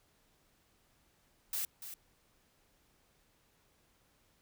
blue noise with echo, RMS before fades -36 dBFS, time 1.53-1.65 s, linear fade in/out 2 ms, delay 290 ms, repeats 1, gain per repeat -10 dB, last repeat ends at 1.94 s, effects pink hiss -71 dBFS RMS until 4.41 s

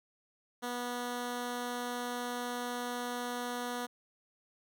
10% pulse tone, 244 Hz, B3, 21 cents flat, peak -27 dBFS, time 0.62-3.87 s, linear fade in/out 20 ms, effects none

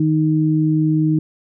sine tone pair together, 155.9 / 311.3 Hz, D#3 / D#4, +4 / +1 cents, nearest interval octave, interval 1197 cents, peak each -16 dBFS, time 0-1.19 s, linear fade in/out 5 ms, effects none

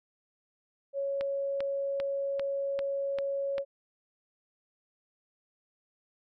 sine tone, 554.4 Hz, C#5, in tune, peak -29 dBFS, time 0.93-3.65 s, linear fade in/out 50 ms
click train, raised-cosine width 0.3 ms, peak -22 dBFS, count 7, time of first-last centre 1.21-3.582 s, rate 2.53 Hz
effects none

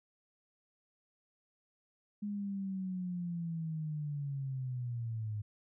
sine linear sweep, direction down, 207.7 to 103.83 Hz, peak -35 dBFS, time 2.22-5.42 s, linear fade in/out 10 ms, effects none

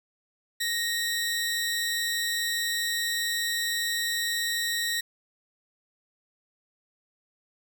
sawtooth tone pair together, 1864.7 / 3951 Hz, A#6 / B7, 0 / 0 cents, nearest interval octave + minor second, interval 1300 cents, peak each -25 / -27 dBFS, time 0.6-5.01 s, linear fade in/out 10 ms, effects none

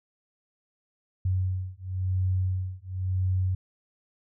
sine beating tone pair, 92.5 / 93.46 Hz, F#2 / F#2, 0 / +18 cents, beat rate 0.96 Hz, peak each -28 dBFS, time 1.25-3.55 s, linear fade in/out 5 ms, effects none

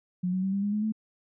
sine tone with pitch steps, 180.5 / 186.22 / 192.12 / 198.21 / 204.5 / 211 / 217.6 Hz, F#3 / F#3 / G3 / G3 / G#3 / G#3 / A3, -43 / +11 / -35 / +19 / -26 / +28 / -19 cents, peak -25 dBFS, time 0.23-0.923 s, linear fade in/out 10 ms, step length 99 ms, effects none

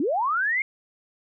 sine linear sweep, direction up, 246.9 to 2181 Hz, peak -21 dBFS, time 0-0.62 s, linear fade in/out 2 ms, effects none

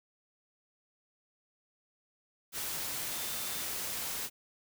sine tone in noise, 3573 Hz, A7, 26 cents sharp, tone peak -48 dBFS, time 3.1-3.67 s, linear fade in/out 50 ms, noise white, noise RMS -37 dBFS, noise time 2.52-4.3 s, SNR -14 dB, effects none

